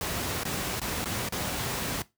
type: noise with dropouts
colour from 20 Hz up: pink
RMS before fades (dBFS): -31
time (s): 0.01-2.02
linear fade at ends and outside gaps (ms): 1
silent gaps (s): 0.434-0.452 / 0.797-0.816 / 1.044-1.057 / 1.288-1.323
effects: noise-tail reverb RT60 0.2 s tail -18 dB re dry + high-pass 60 Hz 12 dB/octave